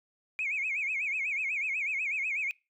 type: tone with vibrato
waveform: sine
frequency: 2349 Hz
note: D7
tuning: in tune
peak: -28 dBFS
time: 0.39-2.51 s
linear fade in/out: 0 ms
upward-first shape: sine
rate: 8.1 Hz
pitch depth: 170 cents each way
effects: noise-tail reverb RT60 0.3 s tail -26 dB re dry + tanh soft clip ceiling -24 dBFS